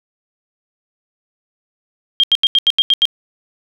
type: tone bursts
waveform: sine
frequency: 3207 Hz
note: G7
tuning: 39 cents sharp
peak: -8 dBFS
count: 8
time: 2.2-3.054 s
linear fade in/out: 0 ms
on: 35 ms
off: 82 ms
effects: none